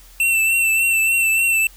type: tone with vibrato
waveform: square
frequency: 2685 Hz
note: E7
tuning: 31 cents sharp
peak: -15 dBFS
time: 0.2-1.67 s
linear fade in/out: 2 ms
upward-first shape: triangle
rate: 3.4 Hz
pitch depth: 38 cents each way
effects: added 42 Hz sine -44 dBFS peak until 1.76 s + white hiss -48 dBFS RMS until 1.76 s